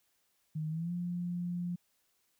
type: tone with pitch glide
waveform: sine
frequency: 155.56 to 175.62 Hz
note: D#3 to F3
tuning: 0 to +10 cents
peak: -33 dBFS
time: 0.55-1.76 s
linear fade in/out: 10 ms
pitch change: +210 cents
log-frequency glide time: 0.69-0.92 s
effects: white hiss -75 dBFS RMS until 2.39 s